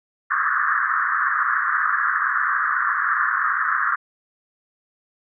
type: band-pass noise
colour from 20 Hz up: pink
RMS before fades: -21 dBFS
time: 0.3-3.96 s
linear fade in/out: 10 ms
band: 1100 to 1800 Hz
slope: 96 dB/octave
effects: none